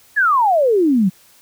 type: exponential sweep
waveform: sine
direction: down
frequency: 1760 to 175.9 Hz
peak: -11 dBFS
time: 0.16-1.1 s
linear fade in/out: 20 ms
effects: white hiss -50 dBFS RMS until 1.41 s

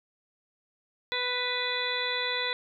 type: harmonic tone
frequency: 495.4 Hz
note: B4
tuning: 5 cents sharp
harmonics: 1 / 2 / 3 / 4 / 5 / 7 / 8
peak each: -36 / -37 / -38 / -33 / -38 / -34 / -34 dBFS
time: 1.12-2.53 s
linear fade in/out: 0 ms
effects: none

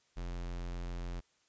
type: tone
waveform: square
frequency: 43.65 Hz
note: F1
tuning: in tune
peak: -38 dBFS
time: 0.16-1.21 s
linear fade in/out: 20 ms
effects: white hiss -72 dBFS RMS until 1.48 s + resampled to 16000 Hz

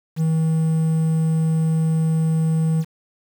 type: tone with quantisation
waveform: triangle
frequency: 160.4 Hz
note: E3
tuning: 47 cents flat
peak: -14 dBFS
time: 0.16-2.85 s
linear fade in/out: 50 ms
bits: 7
effects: none

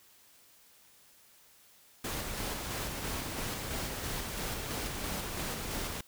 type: noise with tremolo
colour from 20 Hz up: pink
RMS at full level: -36 dBFS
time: 2.04-6.01 s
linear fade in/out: 5 ms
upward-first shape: square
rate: 3 Hz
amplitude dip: 25%
effects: white hiss -61 dBFS RMS until 6.07 s

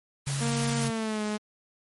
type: noise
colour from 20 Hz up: white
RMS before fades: -33 dBFS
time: 0.26-0.89 s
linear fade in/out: 20 ms
type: tone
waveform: sine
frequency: 138.7 Hz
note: C#3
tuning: 1 cent sharp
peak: -28 dBFS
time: 0.27-0.9 s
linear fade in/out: 0 ms
type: tone with pitch glide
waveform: sawtooth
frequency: 233.1 to 211.3 Hz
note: A#3 to G#3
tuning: 0 to +30 cents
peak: -24 dBFS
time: 0.4-1.38 s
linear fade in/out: 20 ms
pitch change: -170 cents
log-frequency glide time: 0.77-1.23 s
effects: MP3 48 kbps

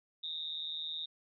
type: tone with amplitude modulation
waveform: sine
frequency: 3700 Hz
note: A#7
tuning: 14 cents flat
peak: -33 dBFS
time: 0.23-1.06 s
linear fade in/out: 10 ms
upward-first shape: sine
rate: 159 Hz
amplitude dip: 90%
effects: none

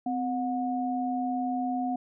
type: tone pair together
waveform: sine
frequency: 256.6 / 725.8 Hz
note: C4 / F#5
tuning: -34 / -34 cents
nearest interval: octave + tritone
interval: 1800 cents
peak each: -29 / -30 dBFS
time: 0.06-1.96 s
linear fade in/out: 5 ms
effects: none

